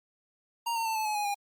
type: tone with pitch steps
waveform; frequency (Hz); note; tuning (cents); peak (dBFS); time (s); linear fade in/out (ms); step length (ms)
square; 932.3 / 911 / 890.2 / 869.9 / 850 / 830.6 / 811.6; A#5 / A#5 / A5 / A5 / G#5 / G#5 / G#5; 0 / -40 / +20 / -20 / +40 / 0 / -40; -29; 0.66-1.346; 10; 98
effects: Opus 48 kbps